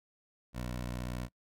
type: tone with vibrato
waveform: 15% pulse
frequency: 61.2 Hz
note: B1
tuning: 15 cents flat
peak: -30 dBFS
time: 0.53-1.29 s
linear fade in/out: 50 ms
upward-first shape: sine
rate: 15 Hz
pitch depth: 34 cents each way
effects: noise-tail reverb RT60 0.1 s tail -24 dB re dry